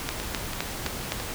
two click trains, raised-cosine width 0.2 ms, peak -9 / -15 dBFS, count 5 / 4, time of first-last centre 0.09-1.121 / 0.2-1.2 s, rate 3.88 / 3 Hz, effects pink hiss -34 dBFS RMS until 1.34 s

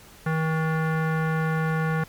square tone with low-pass filter, 159.4 Hz, D#3, 42 cents sharp, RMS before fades -24 dBFS, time 0.26-2.04 s, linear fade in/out 5 ms, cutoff 1600 Hz, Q 3.1, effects pink hiss -49 dBFS RMS until 2.08 s + MP3 96 kbps

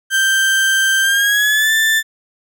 35% pulse tone with pitch glide, 1568 to 1770.2 Hz, G6 to A6, 0 to +10 cents, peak -10 dBFS, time 0.1-2.03 s, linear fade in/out 50 ms, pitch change +210 cents, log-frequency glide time 1-1.73 s, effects none

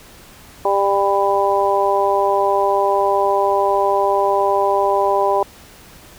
harmonic tone, 198.5 Hz, G3, 22 cents sharp, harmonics 2 / 3 / 4 / 5, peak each -19 / -19 / -19 / -19 dBFS, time 0.65-5.43 s, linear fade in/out 2 ms, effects pink hiss -43 dBFS RMS until 6.18 s

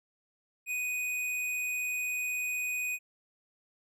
sine tone with hard clipping, 2489 Hz, D#7, in tune, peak -32 dBFS, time 0.66-2.99 s, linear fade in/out 50 ms, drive 14 dB, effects none

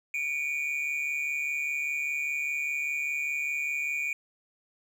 triangle tone pair together, 2278 / 2423 Hz, C#7 / D#7, +47 / -47 cents, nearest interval minor second, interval 106 cents, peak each -32 / -28 dBFS, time 0.14-4.13 s, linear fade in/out 2 ms, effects none

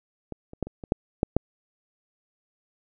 clicks, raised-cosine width 2 ms, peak -21 / -28 / -13 / -25 / -24 / -7 / -7 / -6 dBFS, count 8, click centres 0.323 / 0.534 / 0.627 / 0.67 / 0.838 / 0.921 / 1.231 / 1.366 s, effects none

